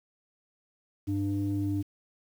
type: tone pair together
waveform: sine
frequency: 100 / 298.5 Hz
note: G2 / D4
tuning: +35 / +28 cents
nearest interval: octave + perfect fifth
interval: 1893 cents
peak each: -29 / -28 dBFS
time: 1.07-1.83 s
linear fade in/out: 20 ms
effects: tanh soft clip ceiling -21 dBFS + 9-bit